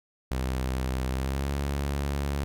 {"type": "tone with pitch glide", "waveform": "sawtooth", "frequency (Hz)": [64.5, 70.34], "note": ["C2", "C#2"], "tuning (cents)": [-24, 26], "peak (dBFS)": -23, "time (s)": [0.31, 2.44], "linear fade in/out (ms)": 0, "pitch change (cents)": 150, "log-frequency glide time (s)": [1.1, 1.52], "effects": []}